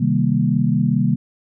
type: chord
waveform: sine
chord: C minor seventh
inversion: none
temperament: equal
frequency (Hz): 130.81 / 155.56 / 196 / 233.1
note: C3 / Eb3 / G3 / Bb3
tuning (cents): 0 / 0 / 0 / 0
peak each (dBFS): -20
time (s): 0-1.16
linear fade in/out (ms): 10
effects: none